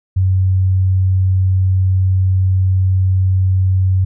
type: tone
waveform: sine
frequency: 93.9 Hz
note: F#2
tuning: 26 cents sharp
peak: -10 dBFS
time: 0.16-4.05 s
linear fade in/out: 10 ms
effects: none